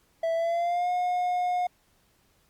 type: tone with pitch glide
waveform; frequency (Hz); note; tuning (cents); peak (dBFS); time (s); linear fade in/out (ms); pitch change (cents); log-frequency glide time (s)
triangle; 659.3 to 719; E5 to F#5; 0 to -50; -22; 0.23-1.67; 5; +150; 0.34-0.9
effects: pink hiss -66 dBFS RMS until 2.49 s + Opus 48 kbps